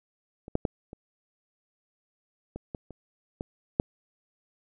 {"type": "clicks", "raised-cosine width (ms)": 2, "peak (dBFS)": [-28, -11, -12, -28, -23, -21, -29, -19, -8], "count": 9, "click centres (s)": [0.481, 0.554, 0.652, 0.931, 2.56, 2.748, 2.907, 3.409, 3.799], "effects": []}